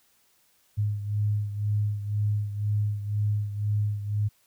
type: beating tone pair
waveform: sine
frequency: 103.83 / 105.83 Hz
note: G#2 / G#2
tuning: 0 / +33 cents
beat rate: 2 Hz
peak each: -25 / -31 dBFS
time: 0.77-4.29 s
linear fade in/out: 20 ms
effects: white hiss -65 dBFS RMS until 4.46 s